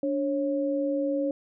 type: tone pair together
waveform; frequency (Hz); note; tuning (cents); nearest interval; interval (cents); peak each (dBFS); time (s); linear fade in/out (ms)
sine; 290 / 547.4; D4 / C#5; -22 / -22; major seventh; 1100; -27; 0.03-1.31; 2
effects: none